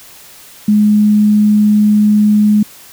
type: tone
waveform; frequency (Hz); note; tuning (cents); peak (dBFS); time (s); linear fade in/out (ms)
sine; 210; G#3; +19; -6; 0.68-2.63; 5
effects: white hiss -38 dBFS RMS until 2.92 s